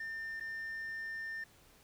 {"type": "tone with dropouts", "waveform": "sine", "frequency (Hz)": 1800, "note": "A6", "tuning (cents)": 39, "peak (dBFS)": -36, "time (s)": [0, 1.44], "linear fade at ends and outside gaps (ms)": 5, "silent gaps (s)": [0.399, 0.407], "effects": ["tanh soft clip ceiling -38 dBFS", "pink hiss -63 dBFS RMS until 1.83 s"]}